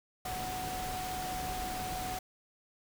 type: tone in noise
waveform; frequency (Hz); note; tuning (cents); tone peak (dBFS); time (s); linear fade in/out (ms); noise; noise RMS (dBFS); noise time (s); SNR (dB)
sine; 740; F#5; 0; -37; 0.25-2.19; 5; pink; -40; 0.25-2.19; 0
effects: none